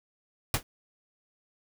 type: noise with exponential decay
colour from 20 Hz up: pink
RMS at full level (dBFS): -20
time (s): 0.54-0.63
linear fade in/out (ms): 2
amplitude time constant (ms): 19
effects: none